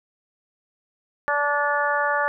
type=harmonic tone; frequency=290 Hz; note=D4; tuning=22 cents flat; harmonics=2 / 3 / 4 / 5 / 6; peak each=-26 / -26 / -26 / -26 / -26 dBFS; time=1.28-2.28 s; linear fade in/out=0 ms; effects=none